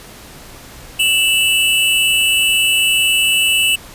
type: tone pair together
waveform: square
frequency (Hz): 2661 / 2939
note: E7 / F#7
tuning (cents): +16 / -12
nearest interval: major second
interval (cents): 172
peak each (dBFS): -15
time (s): 0.99-3.76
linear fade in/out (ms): 10
effects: pink hiss -37 dBFS RMS until 3.94 s + resampled to 32000 Hz